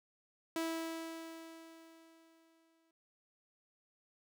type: tone with exponential decay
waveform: sawtooth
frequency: 327.1 Hz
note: E4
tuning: 13 cents flat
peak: -30 dBFS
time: 0.56-2.91 s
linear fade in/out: 2 ms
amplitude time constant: 510 ms
effects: none